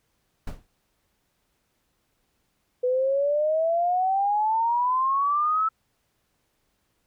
brown noise with exponential decay, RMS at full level -27 dBFS, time 0.47-0.67 s, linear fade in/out 5 ms, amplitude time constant 43 ms
sine exponential sweep, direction up, 493.9 to 1318.5 Hz, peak -20 dBFS, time 2.83-5.69 s, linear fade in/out 10 ms
effects pink hiss -72 dBFS RMS until 7.06 s

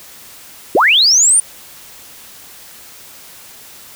sine linear sweep, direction up, 277.2 to 9397 Hz, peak -7 dBFS, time 0.75-1.4 s, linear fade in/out 2 ms, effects white hiss -38 dBFS RMS until 3.95 s

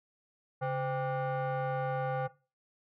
sine tone with frequency modulation, 138.7 Hz, C#3, 1 cent sharp, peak -28 dBFS, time 0.61-2.28 s, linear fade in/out 20 ms, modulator 654 Hz, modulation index 1.4, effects noise-tail reverb RT60 0.3 s tail -18 dB re dry + tanh soft clip ceiling -28 dBFS

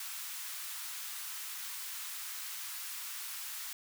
white high-pass noise, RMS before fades -42 dBFS, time 0-3.73 s, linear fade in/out 2 ms, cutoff 1000 Hz, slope 24 dB/octave, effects none

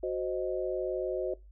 sine chord, C diminished, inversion second, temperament equal, 370 / 523.3 / 622.3 Hz, Gb4 / C5 / Eb5, 0 / 0 / 0 cents, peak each -32 / -35 / -35 dBFS, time 0.03-1.34 s, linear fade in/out 5 ms, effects noise-tail reverb RT60 0.2 s tail -19 dB re dry + added 50 Hz sine -50 dBFS peak until 1.51 s

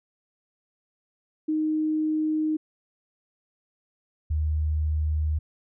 sine tone pair in turn, 310.3 / 76.86 Hz, D#4 / D#2, -5 / -21 cents, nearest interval 2 octaves, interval 2416 cents, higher first, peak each -22 dBFS, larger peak neither, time 1.48-2.57 / 4.3-5.39 s, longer neither, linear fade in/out 10 ms, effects none

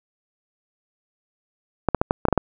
clicks, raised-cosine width 1 ms, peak -3 dBFS, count 8, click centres 1.887 / 1.947 / 2.015 / 2.109 / 2.253 / 2.285 / 2.327 / 2.377 s, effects none

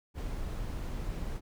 brown noise, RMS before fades -36 dBFS, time 0.14-1.41 s, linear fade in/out 50 ms, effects none

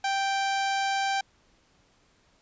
sawtooth tone, 784 Hz, G5, in tune, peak -21 dBFS, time 0.04-1.21 s, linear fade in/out 5 ms, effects pink hiss -64 dBFS RMS until 2.41 s + resampled to 16000 Hz

